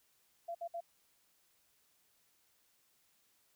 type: tone bursts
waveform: sine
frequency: 682 Hz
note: F5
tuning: 41 cents flat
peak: -38 dBFS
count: 3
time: 0.48-0.807 s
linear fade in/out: 10 ms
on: 69 ms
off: 60 ms
effects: white hiss -73 dBFS RMS until 3.55 s